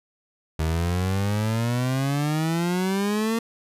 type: exponential sweep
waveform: 30% pulse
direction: up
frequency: 77.78 to 231.1 Hz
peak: -19 dBFS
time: 0.59-3.39 s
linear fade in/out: 5 ms
effects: resampled to 32000 Hz